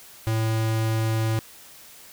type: tone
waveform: square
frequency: 111.3 Hz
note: A2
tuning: 20 cents sharp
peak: -22 dBFS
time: 0.27-1.39 s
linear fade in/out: 0 ms
effects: white hiss -47 dBFS RMS until 2.12 s